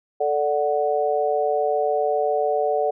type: chord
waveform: sine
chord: D major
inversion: second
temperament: equal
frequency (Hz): 440 / 587.3 / 740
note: A4 / D5 / F#5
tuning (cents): 0 / 0 / 0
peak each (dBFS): -23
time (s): 0.2-2.91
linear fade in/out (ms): 10
effects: none